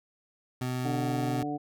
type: tone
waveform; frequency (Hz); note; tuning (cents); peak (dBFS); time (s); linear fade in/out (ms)
25% pulse; 126.4; B2; +41; -26; 0.61-1.43; 5
type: harmonic tone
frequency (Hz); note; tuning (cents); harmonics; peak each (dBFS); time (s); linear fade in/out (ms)
146.83; D3; 0; 1 / 2 / 3 / 4 / 5; -40 / -32 / -40 / -45 / -35; 0.84-1.58; 20
effects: none